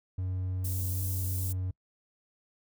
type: tone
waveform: triangle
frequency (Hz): 92.5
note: F#2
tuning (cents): 0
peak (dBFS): -28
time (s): 0.18-1.71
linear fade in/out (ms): 5
type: high-pass noise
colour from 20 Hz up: white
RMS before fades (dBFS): -38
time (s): 0.64-1.53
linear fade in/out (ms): 10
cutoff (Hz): 9500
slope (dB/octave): 12
effects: noise-tail reverb RT60 0.1 s tail -25 dB re dry